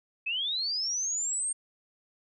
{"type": "linear sweep", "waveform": "sine", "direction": "up", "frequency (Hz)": [2509, 8680], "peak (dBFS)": -28, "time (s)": [0.26, 1.53], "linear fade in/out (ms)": 10, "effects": []}